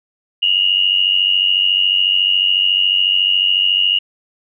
sine tone pair together, 2817 / 2911 Hz, F7 / F#7, +14 / -29 cents, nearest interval minor second, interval 57 cents, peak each -15 / -14 dBFS, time 0.42-3.99 s, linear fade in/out 10 ms, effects none

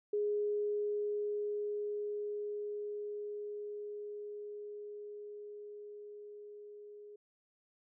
sine tone with level ramp, 415.3 Hz, G#4, in tune, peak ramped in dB -30 to -49 dBFS, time 0.13-7.16 s, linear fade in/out 5 ms, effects none

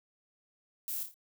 violet noise with echo, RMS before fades -37 dBFS, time 0.88-1.03 s, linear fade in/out 0 ms, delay 28 ms, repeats 4, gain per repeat -6 dB, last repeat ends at 1.142 s, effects none

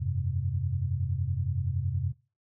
sine chord, F suspended second, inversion none, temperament equal, 87.31 / 98 / 130.81 Hz, F2 / G2 / C3, 0 / 0 / 0 cents, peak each -31 dBFS, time 0-2.13 s, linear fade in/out 20 ms, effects noise-tail reverb RT60 0.3 s tail -20 dB re dry

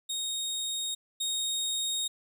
25% pulse tone pair in turn, 3729 / 3729 Hz, A#7 / A#7, 0 / 0 cents, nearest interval unison, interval 0 cents, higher neither, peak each -27 / -25 dBFS, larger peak second, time 0.09-0.95 / 1.2-2.08 s, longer second, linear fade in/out 10 ms, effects none

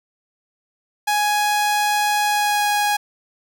sawtooth tone with pitch glide, 833 to 827.7 Hz, G#5 to G#5, +5 to -6 cents, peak -13 dBFS, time 1.07-2.97 s, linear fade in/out 10 ms, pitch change -11 cents, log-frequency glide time 2.24-2.65 s, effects none

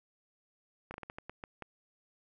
slowing click train, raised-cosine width 0.5 ms, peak -27 dBFS, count 9, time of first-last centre 0.91-1.623 s, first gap 31 ms, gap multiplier 1.29, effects none

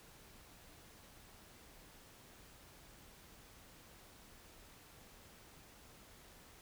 silence, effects pink hiss -60 dBFS RMS until 6.61 s

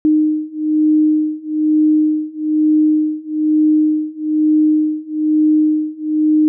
sine beating tone pair, 306.8 / 307.9 Hz, D#4 / D#4, -24 / -18 cents, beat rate 1.1 Hz, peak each -15 / -14 dBFS, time 0.05-6.48 s, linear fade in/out 0 ms, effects none

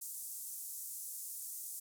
white band-pass noise, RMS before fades -45 dBFS, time 0.01-1.8 s, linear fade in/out 10 ms, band 7200 to 14000 Hz, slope 24 dB/octave, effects none

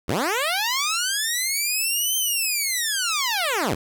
10% pulse linear two-way sweep, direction up then down, 62 to 3136 to 62 Hz, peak -13 dBFS, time 0.08-3.75 s, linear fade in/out 10 ms, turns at 2.17 s, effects 9-bit

